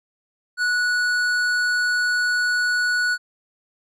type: tone with hard clipping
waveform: sine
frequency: 1470 Hz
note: F#6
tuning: 12 cents flat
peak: -20 dBFS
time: 0.57-3.18 s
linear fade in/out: 50 ms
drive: 10 dB
effects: none